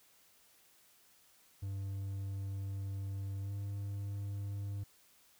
triangle tone with pitch glide, 98 to 100.29 Hz, G2 to G2, 0 to +40 cents, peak -35 dBFS, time 1.62-4.84 s, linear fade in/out 10 ms, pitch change +40 cents, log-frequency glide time 3.42-3.52 s, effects white hiss -66 dBFS RMS until 5.39 s

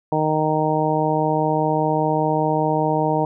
harmonic tone, 155 Hz, D#3, 6 cents flat, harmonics 1 / 2 / 3 / 4 / 5 / 6, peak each -24 / -24 / -24 / -24 / -24 / -24 dBFS, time 0.12-3.25 s, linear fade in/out 2 ms, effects none

